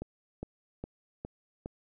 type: click train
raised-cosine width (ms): 2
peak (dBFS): -24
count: 5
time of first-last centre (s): 0.02-1.659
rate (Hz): 2.44
effects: none